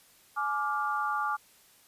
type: chord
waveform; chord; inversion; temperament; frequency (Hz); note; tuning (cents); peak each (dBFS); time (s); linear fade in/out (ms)
sine; D diminished; second; just; 845.8 / 1174.7 / 1409.6; Ab5 / D6 / F6; +31 / 0 / +16; -33 / -30 / -34; 0.36-1.37; 20
effects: white hiss -60 dBFS RMS until 1.87 s + resampled to 32000 Hz